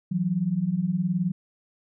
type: beating tone pair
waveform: sine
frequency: 164.81 / 183.81 Hz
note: E3 / F#3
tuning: 0 / -11 cents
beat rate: 19 Hz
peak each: -27 / -24 dBFS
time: 0.11-1.32 s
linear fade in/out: 10 ms
effects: none